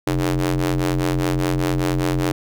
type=ring-modulated tone; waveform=sawtooth; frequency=89 Hz; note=F2; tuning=33 cents sharp; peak=-11 dBFS; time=0.07-2.32 s; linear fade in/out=0 ms; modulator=220 Hz; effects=none